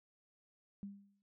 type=tone with exponential decay; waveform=sine; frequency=200 Hz; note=G3; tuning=35 cents sharp; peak=-40 dBFS; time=0.83-1.22 s; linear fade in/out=0 ms; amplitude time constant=83 ms; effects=none